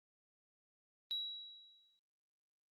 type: tone with exponential decay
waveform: sine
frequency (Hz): 3886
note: B7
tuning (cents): -29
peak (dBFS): -34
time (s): 1.11-1.99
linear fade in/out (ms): 0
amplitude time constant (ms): 190
effects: tanh soft clip ceiling -31 dBFS + Opus 32 kbps